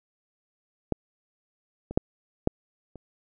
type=clicks; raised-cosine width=2 ms; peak=-11 / -22 / -6 / -7 / -29 dBFS; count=5; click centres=0.923 / 1.91 / 1.975 / 2.474 / 2.957 s; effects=none